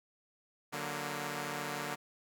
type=chord; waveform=5% pulse; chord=D augmented; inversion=none; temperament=equal; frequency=146.83 / 185 / 233.1 Hz; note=D3 / F#3 / A#3; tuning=0 / 0 / 0 cents; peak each=-28 / -32 / -30 dBFS; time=0.72-1.96 s; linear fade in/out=20 ms; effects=none